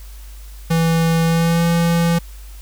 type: tone with pitch glide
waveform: square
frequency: 164.81 to 168.95 Hz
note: E3 to E3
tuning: 0 to +43 cents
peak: -14 dBFS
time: 0.7-2.19 s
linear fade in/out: 10 ms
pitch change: +43 cents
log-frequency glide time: 1.25-1.65 s
effects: added 50 Hz sine -33 dBFS peak until 2.61 s + white hiss -46 dBFS RMS until 2.61 s